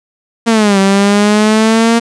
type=exponential two-way sweep; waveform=sawtooth; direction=down then up; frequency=233.4 to 193 to 233.4 Hz; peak=-3 dBFS; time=0.46-2 s; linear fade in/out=20 ms; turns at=0.79 s; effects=resampled to 22050 Hz + 7-bit